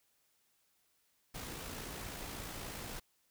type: noise with amplitude modulation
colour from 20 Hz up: pink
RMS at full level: -43 dBFS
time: 1.34-3 s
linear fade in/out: 10 ms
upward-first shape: sine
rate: 56.7 Hz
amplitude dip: 35%
effects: white hiss -75 dBFS RMS until 3.3 s